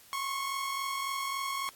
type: tone pair together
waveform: sawtooth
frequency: 1056.4 / 1100 Hz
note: C6 / C#6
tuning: +16 / -14 cents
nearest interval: minor second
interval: 70 cents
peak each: -36 / -29 dBFS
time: 0.13-1.69 s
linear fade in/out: 0 ms
effects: white hiss -56 dBFS RMS until 1.75 s + AAC 64 kbps